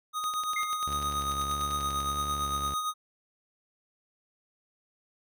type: tone with tremolo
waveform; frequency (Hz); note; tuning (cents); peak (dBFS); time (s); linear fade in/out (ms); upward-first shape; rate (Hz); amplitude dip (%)
square; 1244.5; D#6; 0; -28; 0.13-2.94; 50; sine; 8.8; 45
type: click train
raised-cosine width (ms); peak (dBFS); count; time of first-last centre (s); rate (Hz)
0.2; -25; 19; 0.24-2.005; 10.2
type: tone with exponential decay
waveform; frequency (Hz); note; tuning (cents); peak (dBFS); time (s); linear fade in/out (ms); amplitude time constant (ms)
triangle; 2111; C7; +15; -26; 0.56-0.85; 5; 63
type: tone with vibrato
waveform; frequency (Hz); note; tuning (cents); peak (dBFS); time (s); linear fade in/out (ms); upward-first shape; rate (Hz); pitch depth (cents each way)
sawtooth; 71; C#2; +42; -32; 0.87-2.74; 5; square; 1.6; 26
effects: none